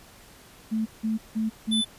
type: tone bursts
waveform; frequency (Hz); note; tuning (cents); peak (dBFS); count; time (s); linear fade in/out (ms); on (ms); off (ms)
sine; 220; A3; 0; -23; 4; 0.71-1.82; 20; 150; 170
type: tone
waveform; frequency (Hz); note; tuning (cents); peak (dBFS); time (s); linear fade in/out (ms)
square; 3504; A7; -8; -24; 1.71-1.85; 20
effects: pink hiss -51 dBFS RMS until 1.98 s + resampled to 32000 Hz